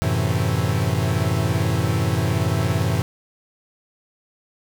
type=chord; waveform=45% pulse; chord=F# half-diminished seventh; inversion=none; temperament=equal; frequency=92.5 / 110 / 130.81 / 164.81 Hz; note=F#2 / A2 / C3 / E3; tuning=0 / 0 / 0 / 0 cents; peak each=-24 / -23 / -25 / -25 dBFS; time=0.02-3.02 s; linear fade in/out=0 ms; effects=none